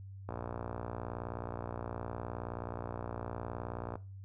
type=click train; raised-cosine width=1 ms; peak=-25 dBFS; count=218; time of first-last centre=0.29-3.956 s; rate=59.2 Hz; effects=noise-tail reverb RT60 0.3 s tail -18 dB re dry + added 97 Hz sine -45 dBFS peak until 4.24 s